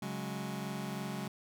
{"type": "chord", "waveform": "sawtooth", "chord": "C# suspended fourth", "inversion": "none", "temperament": "just", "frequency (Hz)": [138.59, 184.79, 207.9], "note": ["C#3", "F#3", "G#3"], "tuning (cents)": [0, -2, 2], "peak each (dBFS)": [-38, -37, -36], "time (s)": [0.02, 1.28], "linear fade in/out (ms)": 5, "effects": []}